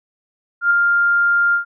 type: tone with ADSR envelope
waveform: sine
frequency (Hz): 1400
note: F6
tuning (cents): +4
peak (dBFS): -9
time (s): 0.61-1.65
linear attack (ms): 97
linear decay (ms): 4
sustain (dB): -3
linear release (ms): 110
effects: none